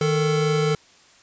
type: tone pair together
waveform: square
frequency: 155.56 / 442.7 Hz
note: D#3 / A4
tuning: 0 / +11 cents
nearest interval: octave + tritone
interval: 1811 cents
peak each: -22 dBFS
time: 0.01-0.75 s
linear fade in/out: 2 ms
effects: white hiss -53 dBFS RMS until 1.22 s + resampled to 16000 Hz